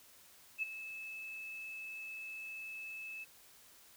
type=tone with ADSR envelope; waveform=sine; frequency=2608 Hz; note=E7; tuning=19 cents flat; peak=-31 dBFS; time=0.58-3.25 s; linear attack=45 ms; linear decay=15 ms; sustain=-12 dB; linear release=20 ms; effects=white hiss -61 dBFS RMS until 3.96 s